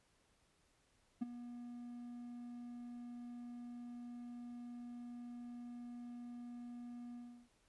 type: tone with ADSR envelope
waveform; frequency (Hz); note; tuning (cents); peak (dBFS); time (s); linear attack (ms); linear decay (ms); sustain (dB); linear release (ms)
triangle; 241; B3; -42; -31; 1.21-7.49; 13; 17; -14; 340
effects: pink hiss -75 dBFS RMS until 7.68 s + resampled to 24000 Hz